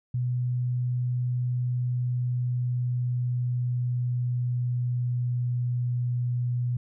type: tone with pitch glide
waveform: sine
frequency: 123.9 to 122.48 Hz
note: B2 to B2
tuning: +6 to -14 cents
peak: -24 dBFS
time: 0.14-6.77 s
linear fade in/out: 5 ms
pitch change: -20 cents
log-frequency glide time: 1.55-6.16 s
effects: none